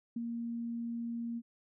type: tone with ADSR envelope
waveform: sine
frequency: 233.7 Hz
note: A#3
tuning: 5 cents sharp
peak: -32 dBFS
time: 0.16-1.42 s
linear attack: 6 ms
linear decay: 22 ms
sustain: -3 dB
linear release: 46 ms
effects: none